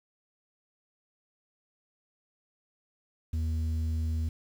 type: tone with low-pass filter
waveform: square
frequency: 79.5 Hz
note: D#2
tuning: 38 cents sharp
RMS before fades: -30 dBFS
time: 3.33-4.29 s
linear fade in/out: 5 ms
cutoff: 160 Hz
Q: 4.3
effects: 9-bit